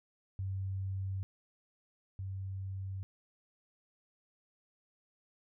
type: tone pair in turn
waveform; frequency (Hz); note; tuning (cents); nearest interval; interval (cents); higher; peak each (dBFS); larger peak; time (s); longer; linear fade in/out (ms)
sine; 96 / 96; G2 / G2; -36 / -36; unison; 0; neither; -34 / -37; first; 0.39-1.23 / 2.19-3.03; neither; 0
effects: none